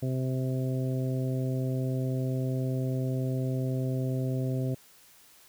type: harmonic tone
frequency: 130 Hz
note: C3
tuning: 11 cents flat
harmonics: 1 / 2 / 3 / 4 / 5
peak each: -28 / -34 / -38 / -40 / -42 dBFS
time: 0.02-4.75 s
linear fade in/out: 10 ms
effects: white hiss -57 dBFS RMS until 5.48 s